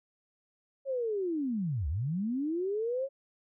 sine linear two-way sweep, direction down then up, 554.4 to 65.5 to 554.4 Hz, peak -29 dBFS, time 0.85-3.09 s, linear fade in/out 50 ms, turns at 1.88 s, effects none

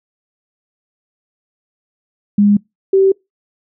sine tone pair in turn, 204.6 / 386.2 Hz, G#3 / G4, -26 / -26 cents, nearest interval major seventh, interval 1100 cents, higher second, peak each -7 dBFS, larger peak neither, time 2.38-2.57 / 2.93-3.12 s, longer neither, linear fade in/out 5 ms, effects noise-tail reverb RT60 0.2 s tail -26 dB re dry

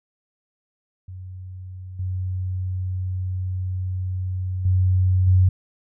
sine tone with level steps, 92.5 Hz, F#2, in tune, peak -33 / -23 / -15 / -12 dBFS, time 1.08-5.49 s, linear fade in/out 5 ms, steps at 1.99 / 4.65 / 5.27 s, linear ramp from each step 5 ms, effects none

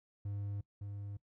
triangle tone with echo, 101.2 Hz, G#2, 44 cents flat, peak -35 dBFS, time 0.25-0.61 s, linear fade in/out 5 ms, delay 560 ms, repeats 1, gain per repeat -4 dB, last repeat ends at 1.17 s, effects noise-tail reverb RT60 0.1 s tail -21 dB re dry

